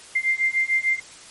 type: beating tone pair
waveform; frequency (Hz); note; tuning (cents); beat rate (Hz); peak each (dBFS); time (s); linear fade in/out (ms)
sine; 2093 / 2099.7; C7 / C7; 0 / +6; 6.7; -22; 0.15-1; 10
effects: white hiss -44 dBFS RMS until 1.3 s + MP3 48 kbps